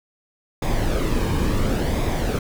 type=noise with flanger; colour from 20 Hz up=brown; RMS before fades=-21 dBFS; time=0.62-2.39 s; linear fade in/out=5 ms; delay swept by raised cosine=0.68 to 1.51 ms; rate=0.71 Hz; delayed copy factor=-0.5; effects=none